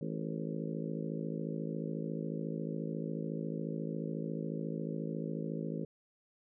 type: harmonic tone with a mistuned harmonic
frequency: 54.1 Hz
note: A1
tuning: 29 cents flat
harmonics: 3 / 4 / 5 / 6 / 7 / 8 / 9 / 10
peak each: -39 / -41 / -43 / -45 / -46 / -47 / -48 / -49 dBFS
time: 0.01-5.85 s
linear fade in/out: 5 ms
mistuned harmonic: 8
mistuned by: +43 cents
effects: none